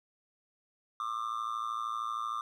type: tone with amplitude modulation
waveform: triangle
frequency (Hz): 1196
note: D6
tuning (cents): +31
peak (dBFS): -27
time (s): 1-2.41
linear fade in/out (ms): 2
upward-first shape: sine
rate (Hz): 113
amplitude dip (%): 90
effects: none